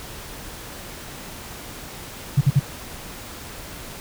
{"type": "tone bursts", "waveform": "sine", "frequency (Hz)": 138.59, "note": "C#3", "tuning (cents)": 0, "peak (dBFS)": -11, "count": 3, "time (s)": [2.37, 2.597], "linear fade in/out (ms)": 10, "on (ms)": 41, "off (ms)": 52, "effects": ["pink hiss -37 dBFS RMS until 4 s"]}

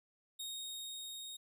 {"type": "tone with level ramp", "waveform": "sawtooth", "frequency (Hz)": 3729, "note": "A#7", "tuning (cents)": 0, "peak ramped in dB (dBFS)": [-38, -42], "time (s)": [0.39, 1.37], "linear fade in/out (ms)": 10, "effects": []}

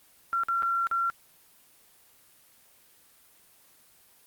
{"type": "tone with dropouts", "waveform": "sine", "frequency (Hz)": 1367, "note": "F6", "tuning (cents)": -37, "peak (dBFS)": -24, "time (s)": [0.33, 1.1], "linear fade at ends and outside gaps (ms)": 0, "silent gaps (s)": [[0.435, 0.485], [0.623, 0.631], [0.87, 0.913]], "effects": ["white hiss -59 dBFS RMS until 4.26 s", "Opus 24 kbps"]}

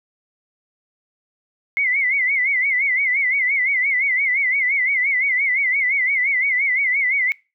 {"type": "tone with vibrato", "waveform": "sine", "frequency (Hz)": 2112, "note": "C7", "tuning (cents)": 16, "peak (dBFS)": -16, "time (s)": [1.77, 7.32], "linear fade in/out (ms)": 0, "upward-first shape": "sine", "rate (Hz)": 5.8, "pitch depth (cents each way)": 120, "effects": ["noise-tail reverb RT60 0.3 s tail -24 dB re dry"]}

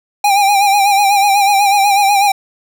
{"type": "tone with vibrato", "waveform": "square", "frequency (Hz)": 803, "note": "G5", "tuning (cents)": 41, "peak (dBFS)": -9, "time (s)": [0.24, 2.32], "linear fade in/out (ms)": 5, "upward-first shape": "sine", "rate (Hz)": 8.1, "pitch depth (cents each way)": 57, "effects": []}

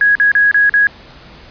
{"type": "tone with dropouts", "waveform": "sine", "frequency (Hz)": 1661.2, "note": "G#6", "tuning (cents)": 0, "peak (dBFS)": -7, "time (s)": [0.01, 0.87], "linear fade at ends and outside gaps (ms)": 1, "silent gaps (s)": [[0.153, 0.199], [0.317, 0.351], [0.513, 0.544], [0.695, 0.739]], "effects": ["pink hiss -39 dBFS RMS until 1.5 s", "resampled to 11025 Hz"]}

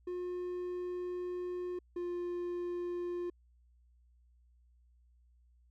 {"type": "tone pair in turn", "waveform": "triangle", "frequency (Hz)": [358.1, 351.7], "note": ["F4", "F4"], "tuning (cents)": [43, 12], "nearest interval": "unison", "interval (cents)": 31, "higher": "first", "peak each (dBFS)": [-34, -33], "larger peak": "second", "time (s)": [[0.07, 1.79], [1.96, 3.3]], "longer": "first", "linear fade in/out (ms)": 5, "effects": ["added 60 Hz sine -63 dBFS peak until 5.7 s"]}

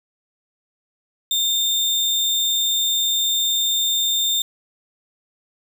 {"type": "tone with sample-and-hold", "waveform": "sine", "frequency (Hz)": 3619, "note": "A7", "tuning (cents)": 48, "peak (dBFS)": -17, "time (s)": [1.31, 4.42], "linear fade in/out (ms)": 2, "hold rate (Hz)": 11025, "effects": []}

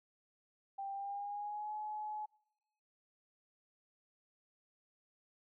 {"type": "tone with pitch glide", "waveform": "sine", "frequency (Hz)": [788, 849.4], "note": ["G5", "G#5"], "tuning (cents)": [9, 39], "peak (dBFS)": -39, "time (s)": [0.78, 2.26], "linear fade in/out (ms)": 10, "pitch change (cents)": 130, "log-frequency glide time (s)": [0.91, 1.73], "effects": ["noise-tail reverb RT60 0.9 s tail -25 dB re dry"]}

